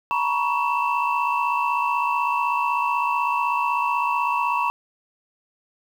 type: tone cluster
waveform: sine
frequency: 911 / 967 / 1116 / 2667 Hz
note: A#5 / B5 / C#6 / E7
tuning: -40 / -37 / +11 / +20 cents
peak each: -28 / -22 / -24 / -28 dBFS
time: 0.11-4.7 s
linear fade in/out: 0 ms
effects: tanh soft clip ceiling -11 dBFS + 8-bit